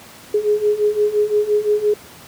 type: beating tone pair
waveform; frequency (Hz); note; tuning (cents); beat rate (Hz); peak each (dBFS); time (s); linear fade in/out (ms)
sine; 415.3 / 421.1; G#4 / G#4; 0 / +24; 5.8; -19 / -16; 0.34-1.94; 5
effects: pink hiss -41 dBFS RMS until 2.27 s + high-pass 100 Hz 12 dB/octave